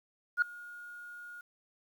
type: tone with ADSR envelope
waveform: sine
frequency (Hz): 1433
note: F6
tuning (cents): +44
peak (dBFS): -20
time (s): 0.37-1.41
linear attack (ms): 50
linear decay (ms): 3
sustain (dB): -24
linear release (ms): 4
effects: tanh soft clip ceiling -19 dBFS + 10-bit